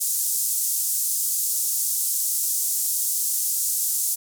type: band-pass noise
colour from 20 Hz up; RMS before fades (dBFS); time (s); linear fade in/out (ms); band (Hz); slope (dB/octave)
pink; -24; 0-4.16; 20; 6900 to 16000; 24
effects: none